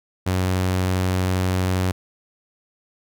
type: tone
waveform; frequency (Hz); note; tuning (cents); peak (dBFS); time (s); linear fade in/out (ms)
sawtooth; 92.5; F#2; 0; -15; 0.26-1.92; 10
effects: none